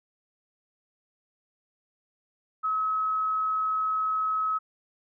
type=tone; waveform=sine; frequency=1283 Hz; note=E6; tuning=47 cents flat; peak=-24 dBFS; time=2.63-4.59 s; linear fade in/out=20 ms; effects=none